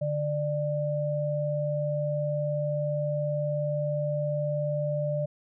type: tone pair together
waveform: sine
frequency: 146.83 / 594.3 Hz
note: D3 / D5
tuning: 0 / +20 cents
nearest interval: 2 octaves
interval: 2420 cents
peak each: -29 / -28 dBFS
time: 0.01-5.26 s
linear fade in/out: 10 ms
effects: none